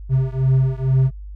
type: beating tone pair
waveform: triangle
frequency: 130.81 / 133.01 Hz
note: C3 / C3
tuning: 0 / +29 cents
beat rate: 2.2 Hz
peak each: -15 / -16 dBFS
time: 0.09-1.11 s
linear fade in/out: 50 ms
effects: added 50 Hz sine -31 dBFS peak until 1.35 s